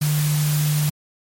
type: tone in noise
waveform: sine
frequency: 150 Hz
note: D3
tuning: 37 cents sharp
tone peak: -17 dBFS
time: 0.01-0.9 s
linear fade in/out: 10 ms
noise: white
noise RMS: -28 dBFS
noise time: 0.01-0.9 s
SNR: +8 dB
effects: MP3 64 kbps